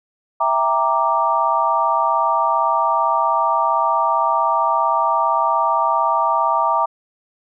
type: chord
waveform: sine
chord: E half-diminished seventh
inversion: none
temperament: equal with one note detuned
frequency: 659.3 / 794.9 / 932.3 / 1174.7 Hz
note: E5 / G5 / Bb5 / D6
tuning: 0 / +24 / 0 / 0 cents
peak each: -22 / -23 / -18 / -19 dBFS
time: 0.4-6.86 s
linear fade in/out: 10 ms
effects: none